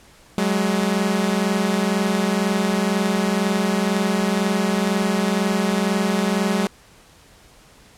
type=tone pair together; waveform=sawtooth; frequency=188.37 / 210.4 Hz; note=F#3 / G#3; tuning=+31 / +23 cents; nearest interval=major second; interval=192 cents; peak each=-17 dBFS; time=0.38-6.67 s; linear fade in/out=0 ms; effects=pink hiss -50 dBFS RMS until 7.97 s + low-pass 11000 Hz 12 dB/octave